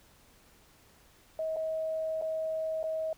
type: tone with dropouts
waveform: sine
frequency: 637 Hz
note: D#5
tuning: 41 cents sharp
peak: -30 dBFS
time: 1.39-3.13 s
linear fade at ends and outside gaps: 2 ms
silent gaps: 1.562-1.567 / 2.214-2.221 / 2.83-2.839 s
effects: pink hiss -61 dBFS RMS until 3.17 s